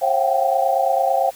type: tone cluster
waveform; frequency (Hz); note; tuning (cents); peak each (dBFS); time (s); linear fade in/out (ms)
sine; 537 / 684 / 759 / 788; C5 / F5 / F#5 / G5; +45 / -36 / +44 / +9; -21; 0.01-1.31; 20
effects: white hiss -44 dBFS RMS until 1.35 s